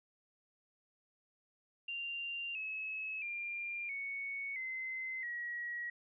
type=tone with pitch steps; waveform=sine; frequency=2781 / 2580 / 2393 / 2220 / 2059 / 1910.5 Hz; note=F7 / E7 / D7 / C#7 / C7 / A#6; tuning=-8 / -38 / +32 / +2 / -28 / +42 cents; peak=-38 dBFS; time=1.88-5.9 s; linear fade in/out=5 ms; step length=670 ms; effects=none

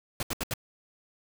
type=noise bursts; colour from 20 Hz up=pink; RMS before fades=-31 dBFS; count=4; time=0.2-0.538 s; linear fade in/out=2 ms; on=29 ms; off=74 ms; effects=none

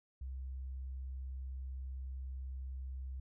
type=tone; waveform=sine; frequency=65.41 Hz; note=C2; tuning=in tune; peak=-40 dBFS; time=0.21-3.2 s; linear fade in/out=5 ms; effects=none

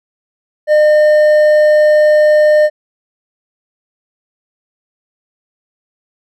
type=tone with hard clipping; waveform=sine; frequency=606 Hz; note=D#5; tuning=46 cents flat; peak=-7 dBFS; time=0.67-2.7 s; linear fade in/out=50 ms; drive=5 dB; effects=none

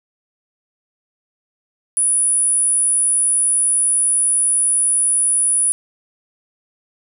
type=tone; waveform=sine; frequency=9810 Hz; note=D#9; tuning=26 cents flat; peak=-13 dBFS; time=1.97-5.72 s; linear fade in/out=0 ms; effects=none

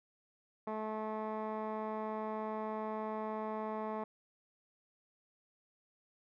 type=tone with low-pass filter; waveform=15% pulse; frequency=216.7 Hz; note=A3; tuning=26 cents flat; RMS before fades=-39 dBFS; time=0.67-4.04 s; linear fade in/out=5 ms; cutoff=1200 Hz; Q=2.4; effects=none

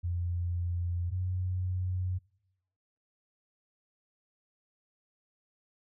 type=tone pair in turn; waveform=sine; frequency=87.31 / 91.63 Hz; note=F2 / F#2; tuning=0 / -16 cents; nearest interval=minor second; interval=84 cents; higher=second; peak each=-29 / -29 dBFS; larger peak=neither; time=0.03-1.11 / 1.11-2.19 s; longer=neither; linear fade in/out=20 ms; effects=noise-tail reverb RT60 1.0 s tail -26 dB re dry

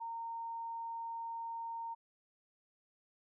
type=tone; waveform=sine; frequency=920 Hz; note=A#5; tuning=23 cents flat; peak=-39 dBFS; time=0-1.95 s; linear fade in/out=20 ms; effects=none

